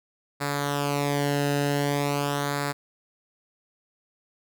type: tone with flanger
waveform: sawtooth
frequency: 143.2 Hz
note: D3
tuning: 43 cents flat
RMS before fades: -26 dBFS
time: 0.4-2.73 s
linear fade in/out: 20 ms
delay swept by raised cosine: 0.33 to 0.89 ms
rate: 0.44 Hz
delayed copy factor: -0.7
effects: none